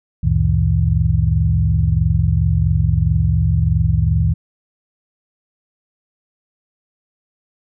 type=tone cluster; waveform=sine; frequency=68.5 / 90.3 / 113.2 / 157.5 Hz; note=C#2 / F#2 / A2 / D#3; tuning=-20 / -42 / +50 / +21 cents; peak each=-18 dBFS; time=0.23-4.34 s; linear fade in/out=10 ms; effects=none